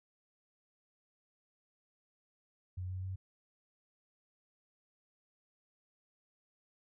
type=tone with pitch steps; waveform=sine; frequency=91.4 / 92.84 / 94.3 Hz; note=F#2 / F#2 / F#2; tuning=-21 / +6 / +33 cents; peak=-37 dBFS; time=2.77-3.16 s; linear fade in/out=10 ms; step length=130 ms; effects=none